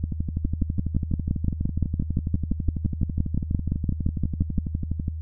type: two click trains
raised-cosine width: 5 ms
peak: -10 / -14 dBFS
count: 25 / 62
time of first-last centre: 0.45-4.581 / 0.04-5.081 s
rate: 5.81 / 12.1 Hz
effects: added 79 Hz sine -29 dBFS peak until 5.21 s